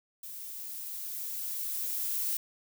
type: noise with level ramp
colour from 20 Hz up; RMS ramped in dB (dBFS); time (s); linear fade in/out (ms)
violet; -43 to -31; 0.23-2.37; 2
effects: none